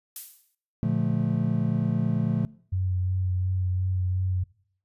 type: noise with exponential decay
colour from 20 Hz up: violet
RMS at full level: -31 dBFS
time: 0.16-0.55 s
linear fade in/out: 2 ms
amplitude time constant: 84 ms
type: chord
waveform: triangle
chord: Bb major seventh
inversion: none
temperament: just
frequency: 116.54 / 145.68 / 174.81 / 218.5 Hz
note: Bb2 / D3 / F3 / A3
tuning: 0 / -14 / +2 / -12 cents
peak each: -26 dBFS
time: 0.83-2.45 s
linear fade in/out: 0 ms
type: tone with vibrato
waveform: sine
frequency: 92.4 Hz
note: F#2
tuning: 2 cents flat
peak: -23 dBFS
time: 2.72-4.44 s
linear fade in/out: 10 ms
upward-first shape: sine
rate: 2.8 Hz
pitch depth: 19 cents each way
effects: noise-tail reverb RT60 0.6 s tail -22 dB re dry + resampled to 32000 Hz